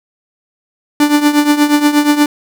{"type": "tone with tremolo", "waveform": "45% pulse", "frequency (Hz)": 294.5, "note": "D4", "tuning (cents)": 5, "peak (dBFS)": -5, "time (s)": [1, 2.26], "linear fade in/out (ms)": 2, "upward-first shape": "triangle", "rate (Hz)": 8.4, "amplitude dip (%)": 80, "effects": []}